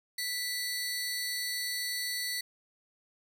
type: tone pair together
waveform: sawtooth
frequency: 1975.5 / 4432 Hz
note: B6 / C#8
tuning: 0 / -1 cents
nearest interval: octave + major second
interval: 1399 cents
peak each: -32 / -32 dBFS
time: 0.18-2.41 s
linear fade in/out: 5 ms
effects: none